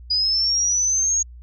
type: linear sweep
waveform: sine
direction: up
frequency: 4901 to 6645 Hz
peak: -17 dBFS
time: 0.1-1.23 s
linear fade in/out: 10 ms
effects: added 60 Hz sine -38 dBFS peak until 1.42 s